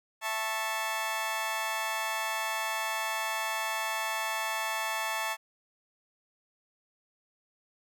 20% pulse chord, A major, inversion second, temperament just, 660 / 880 / 1100 Hz, E5 / A5 / C#6, +2 / 0 / -14 cents, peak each -33 / -28 / -31 dBFS, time 0.21-5.37 s, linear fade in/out 50 ms, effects none

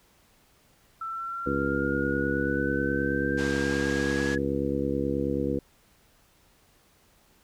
sine linear sweep, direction up, 1327 to 1684 Hz, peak -31 dBFS, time 1.01-4.38 s, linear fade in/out 5 ms
harmonic tone, 69.3 Hz, C#2, in tune, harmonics 1 / 2 / 3 / 4 / 5 / 6 / 7, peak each -36 / -35 / -33 / -30 / -32 / -36 / -31 dBFS, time 1.46-5.59 s, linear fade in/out 5 ms
pink band-pass noise, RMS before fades -39 dBFS, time 3.37-4.36 s, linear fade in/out 20 ms, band 620 to 7500 Hz, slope 24 dB/octave
effects pink hiss -62 dBFS RMS until 7.43 s

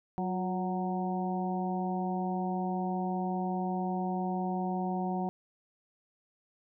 harmonic tone with a mistuned harmonic, 185.1 Hz, F#3, 1 cent sharp, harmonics 1 / 2 / 3 / 4 / 5, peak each -32 / -38 / -45 / -35 / -41 dBFS, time 0.18-5.29 s, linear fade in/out 0 ms, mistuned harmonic 2, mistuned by -50 cents, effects none

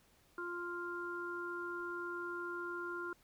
harmonic tone, 349.2 Hz, F4, in tune, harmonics 1 / 3 / 4, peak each -43 / -47 / -42 dBFS, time 0.38-3.13 s, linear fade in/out 2 ms, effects pink hiss -69 dBFS RMS until 3.23 s

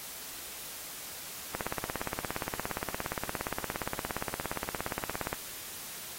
click train, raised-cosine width 0.5 ms, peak -17 dBFS, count 66, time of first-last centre 1.55-5.329 s, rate 17.2 Hz, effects white hiss -43 dBFS RMS until 6.18 s + AAC 48 kbps

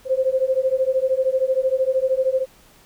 sine beating tone pair, 517 / 530 Hz, C5 / C5, -21 / +22 cents, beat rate 13 Hz, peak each -20 dBFS, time 0.05-2.46 s, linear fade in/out 50 ms, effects pink hiss -52 dBFS RMS until 2.85 s

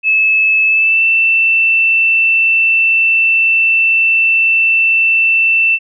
sine tone with pitch glide, 2602 to 2671 Hz, E7 to E7, -23 to +22 cents, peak -8 dBFS, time 0.03-5.79 s, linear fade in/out 50 ms, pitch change +45 cents, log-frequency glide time 0.66-1.03 s, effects none

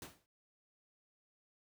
pink noise with exponential decay, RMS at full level -45 dBFS, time 0.02-0.26 s, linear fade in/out 1 ms, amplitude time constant 52 ms, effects high-pass 60 Hz 12 dB/octave

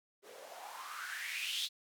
blue noise with band-pass filter sweep, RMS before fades -42 dBFS, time 0.22-1.69 s, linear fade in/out 50 ms, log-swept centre 420 to 3800 Hz, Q 5.7, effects none

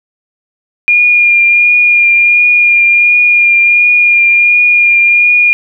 sine tone with vibrato, 2418 Hz, D7, 50 cents sharp, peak -4 dBFS, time 0.88-5.53 s, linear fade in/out 0 ms, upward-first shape triangle, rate 1.4 Hz, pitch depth 19 cents each way, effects none

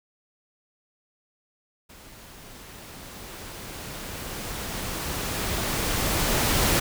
pink noise with level ramp, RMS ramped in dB -48 to -21 dBFS, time 1.89-6.8 s, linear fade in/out 10 ms, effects none

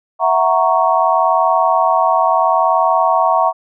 sine chord, F# dominant seventh, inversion third, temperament equal, 659.3 / 740 / 932.3 / 1108.7 Hz, E5 / F#5 / A#5 / C#6, 0 / 0 / 0 / 0 cents, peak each -16 dBFS, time 0.19-3.53 s, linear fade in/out 50 ms, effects none

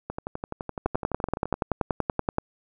two click trains, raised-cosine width 1 ms, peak -9 / -17 dBFS, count 17 / 18, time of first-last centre 0.86-2.384 / 0.1-1.541 s, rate 10.5 / 11.8 Hz, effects none

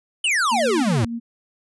square exponential sweep, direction down, 3107 to 99 Hz, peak -18 dBFS, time 0.24-1.05 s, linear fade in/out 5 ms
sine tone with tremolo, 233.1 Hz, A#3, in tune, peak -24 dBFS, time 0.51-1.2 s, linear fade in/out 20 ms, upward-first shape sine, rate 8.3 Hz, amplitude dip 30%
effects resampled to 24000 Hz

